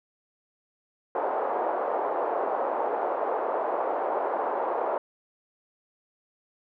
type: band-pass noise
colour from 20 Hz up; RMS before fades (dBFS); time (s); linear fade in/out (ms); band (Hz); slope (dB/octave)
white; -28; 1.15-4.98; 2; 420 to 900; 24
effects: none